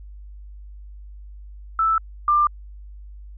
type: tone pair in turn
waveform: sine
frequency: 1318.5 / 1190.8 Hz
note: E6 / D6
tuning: 0 / +24 cents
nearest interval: major second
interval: 176 cents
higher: first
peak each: -16 / -14 dBFS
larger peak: second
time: 1.79-1.98 / 2.28-2.47 s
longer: neither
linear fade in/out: 2 ms
effects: added 50 Hz sine -37 dBFS peak until 3.37 s

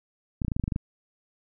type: clicks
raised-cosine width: 5 ms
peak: -15 dBFS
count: 10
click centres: 0.418 / 0.448 / 0.482 / 0.518 / 0.565 / 0.597 / 0.639 / 0.679 / 0.722 / 0.761 s
effects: none

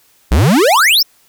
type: exponential sweep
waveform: square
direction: up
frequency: 53 to 5730 Hz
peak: -8 dBFS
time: 0.31-1.03 s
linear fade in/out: 10 ms
effects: white hiss -52 dBFS RMS until 1.28 s

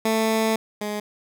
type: tone pair in turn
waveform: 15% pulse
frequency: 221.4 / 209 Hz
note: A3 / G#3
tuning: +11 / +11 cents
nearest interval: minor second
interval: 100 cents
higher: first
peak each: -13 / -20 dBFS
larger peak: first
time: 0.05-0.56 / 0.81-1 s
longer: first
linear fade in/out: 5 ms
effects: none

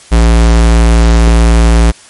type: tone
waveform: square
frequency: 57 Hz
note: A#1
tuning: 38 cents flat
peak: -4 dBFS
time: 0.11-1.92 s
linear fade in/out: 20 ms
effects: white hiss -37 dBFS RMS until 2.09 s + MP3 48 kbps

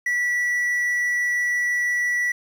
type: tone with quantisation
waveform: triangle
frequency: 1951 Hz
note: B6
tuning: 22 cents flat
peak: -18 dBFS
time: 0.06-2.32 s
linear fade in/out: 5 ms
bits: 8
effects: none

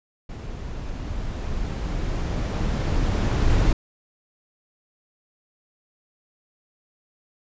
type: noise with level ramp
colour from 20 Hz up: brown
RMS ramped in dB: -34 to -18 dBFS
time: 0.29-3.73 s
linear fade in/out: 5 ms
effects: resampled to 16000 Hz

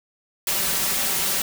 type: noise with comb filter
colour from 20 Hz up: white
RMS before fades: -23 dBFS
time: 0.47-1.42 s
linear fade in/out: 2 ms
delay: 5.2 ms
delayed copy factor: +0.6
effects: none

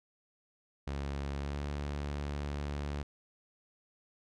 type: tone with pitch glide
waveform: sawtooth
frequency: 70 to 72.22 Hz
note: C#2 to D2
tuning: +18 to -28 cents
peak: -31 dBFS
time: 0.87-3.03 s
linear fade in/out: 5 ms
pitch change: +54 cents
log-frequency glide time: 1.38-1.6 s
effects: low-pass 6000 Hz 12 dB/octave

